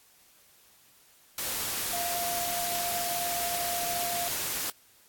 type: tone in noise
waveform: sine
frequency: 698.5 Hz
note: F5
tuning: in tune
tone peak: -32 dBFS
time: 1.93-4.28 s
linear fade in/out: 2 ms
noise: white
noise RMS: -32 dBFS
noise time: 1.38-4.7 s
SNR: -3 dB
effects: white hiss -60 dBFS RMS until 5.08 s + AAC 64 kbps